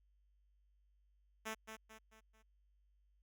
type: tone with echo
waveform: 5% pulse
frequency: 220 Hz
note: A3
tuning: in tune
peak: -30 dBFS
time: 1.45-1.55 s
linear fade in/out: 20 ms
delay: 220 ms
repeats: 4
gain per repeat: -7 dB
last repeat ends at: 2.43 s
effects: added 50 Hz sine -70 dBFS peak until 3.22 s